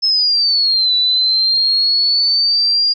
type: exponential two-way sweep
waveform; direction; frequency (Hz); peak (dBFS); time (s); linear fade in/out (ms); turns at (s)
sine; down then up; 5250 to 3951 to 4827; -11; 0.02-2.94; 20; 0.95
effects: none